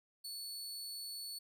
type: tone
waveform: sawtooth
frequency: 4435 Hz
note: C#8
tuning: in tune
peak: -40 dBFS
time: 0.24-1.39 s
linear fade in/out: 10 ms
effects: none

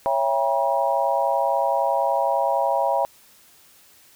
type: chord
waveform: sine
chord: C# diminished seventh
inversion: none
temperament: just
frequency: 554.4 / 665.2 / 798.3 / 957.9 Hz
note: C#5 / E5 / G5 / Bb5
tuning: 0 / +16 / +31 / +47 cents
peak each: -24 dBFS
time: 0.06-3.05 s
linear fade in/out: 0 ms
effects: white hiss -53 dBFS RMS until 4.15 s

